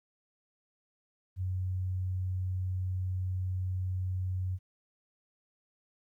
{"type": "tone", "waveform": "sine", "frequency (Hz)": 92.5, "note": "F#2", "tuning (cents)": 0, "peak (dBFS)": -30, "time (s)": [1.36, 4.59], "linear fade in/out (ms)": 50, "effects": ["12-bit"]}